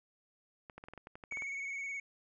clicks, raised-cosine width 0.5 ms, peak -33 dBFS, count 12, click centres 0.698 / 0.78 / 0.839 / 0.885 / 0.936 / 0.977 / 1.071 / 1.155 / 1.238 / 1.323 / 1.372 / 1.422 s
triangle tone with vibrato, 2223 Hz, C#7, 4 cents sharp, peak -36 dBFS, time 1.31-2 s, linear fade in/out 5 ms, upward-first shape square, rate 19 Hz, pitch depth 25 cents each way
effects resampled to 22050 Hz

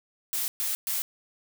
blue noise bursts, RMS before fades -29 dBFS, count 3, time 0.33-1.02 s, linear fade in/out 0 ms, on 150 ms, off 120 ms, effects none

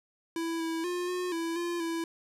square tone with pitch steps, 331 / 327.3 / 355.4 / 360.9 / 331.7 / 345.4 / 331.5 Hz, E4 / E4 / F4 / F#4 / E4 / F4 / E4, +7 / -12 / +30 / -43 / +11 / -19 / +10 cents, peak -31 dBFS, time 0.36-2.04 s, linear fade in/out 2 ms, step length 240 ms, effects low-pass 12000 Hz 12 dB/octave + 12-bit

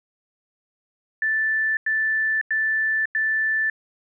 sine tone bursts, 1760 Hz, A6, in tune, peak -19 dBFS, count 4, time 1.22-3.699 s, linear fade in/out 2 ms, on 550 ms, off 93 ms, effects none

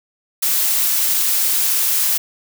blue noise, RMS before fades -17 dBFS, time 0.42-2.18 s, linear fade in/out 10 ms, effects none

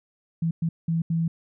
sine tone bursts at uneven times, 165 Hz, E3, 2 cents sharp, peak -21 dBFS, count 4, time 0.42-0.51 / 0.62-0.69 / 0.88-1.02 / 1.1-1.28 s, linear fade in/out 5 ms, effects none

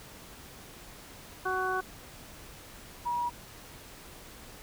harmonic tone, 373.2 Hz, F#4, 15 cents sharp, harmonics 1 / 2 / 3 / 4, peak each -34 / -34 / -33 / -33 dBFS, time 1.45-1.81 s, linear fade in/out 10 ms
sine tone, 960 Hz, B5, 49 cents flat, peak -28 dBFS, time 3.05-3.3 s, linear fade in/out 20 ms
effects pink hiss -49 dBFS RMS until 4.62 s

